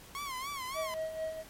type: tone with vibrato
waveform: sawtooth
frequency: 1082 Hz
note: C#6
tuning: 42 cents flat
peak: -33 dBFS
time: 0.15-0.94 s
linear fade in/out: 0 ms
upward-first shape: sine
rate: 3.5 Hz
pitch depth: 120 cents each way
type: tone with tremolo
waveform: triangle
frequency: 637 Hz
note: D#5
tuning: 41 cents sharp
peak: -30 dBFS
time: 0.74-1.44 s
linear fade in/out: 50 ms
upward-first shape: sine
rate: 4.5 Hz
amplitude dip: 60%
effects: pink hiss -53 dBFS RMS until 1.49 s + MP3 64 kbps